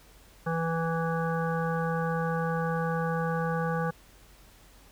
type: harmonic tone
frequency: 164.81 Hz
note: E3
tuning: in tune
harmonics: 1 / 3 / 5 / 7 / 9 / 10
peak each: -29 / -32 / -35 / -36 / -38 / -42 dBFS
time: 0.46-3.91 s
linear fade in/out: 10 ms
effects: added 46 Hz sine -57 dBFS peak until 4.91 s + pink hiss -57 dBFS RMS until 4.91 s